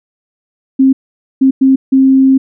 sine tone bursts at uneven times, 266.2 Hz, C4, 30 cents sharp, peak -4 dBFS, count 4, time 0.79-0.93 / 1.41-1.51 / 1.61-1.76 / 1.92-2.38 s, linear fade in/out 10 ms, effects none

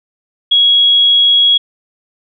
sine tone, 3322 Hz, G#7, in tune, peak -6 dBFS, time 0.51-1.58 s, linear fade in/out 10 ms, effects none

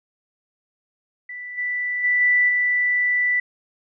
sine tone with level steps, 1975.5 Hz, B6, in tune, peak -31 / -22 / -16 / -14 / -17 dBFS, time 1.29-3.4 s, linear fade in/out 5 ms, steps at 1.57 / 2.03 / 2.2 / 2.48 s, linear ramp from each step 20 ms, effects none

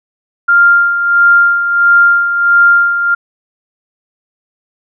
sine tone with tremolo, 1396.9 Hz, F6, in tune, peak -3 dBFS, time 0.48-3.15 s, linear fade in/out 10 ms, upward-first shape sine, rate 1.5 Hz, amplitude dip 60%, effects none

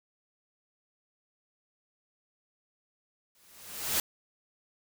white noise with exponential growth, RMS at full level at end -26 dBFS, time 3.35-4 s, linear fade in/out 1 ms, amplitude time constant 140 ms, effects none

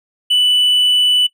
triangle tone, 2977 Hz, F#7, 10 cents sharp, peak -9 dBFS, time 0.3-1.27 s, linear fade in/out 10 ms, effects noise-tail reverb RT60 0.1 s tail -19 dB re dry

